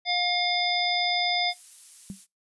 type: harmonic tone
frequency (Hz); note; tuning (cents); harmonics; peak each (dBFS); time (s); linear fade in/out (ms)
712; F5; +33; 1 / 3 / 5 / 7; -28 / -28 / -28 / -28; 0.05-1.54; 50
type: noise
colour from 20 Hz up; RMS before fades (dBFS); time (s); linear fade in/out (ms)
violet; -43; 1.48-2.27; 50
type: tone with exponential decay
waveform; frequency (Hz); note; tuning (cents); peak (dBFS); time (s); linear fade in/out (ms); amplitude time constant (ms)
sine; 193.8; G3; -20; -29; 2.1-2.2; 0; 20
effects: noise-tail reverb RT60 0.2 s tail -23 dB re dry + resampled to 24000 Hz